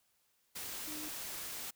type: tone in noise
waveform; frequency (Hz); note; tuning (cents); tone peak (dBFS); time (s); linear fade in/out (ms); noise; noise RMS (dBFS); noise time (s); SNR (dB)
sine; 305.3; D#4; -33; -46; 0.87-1.09; 10; white; -43; 0.55-1.71; -6
effects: white hiss -75 dBFS RMS until 1.75 s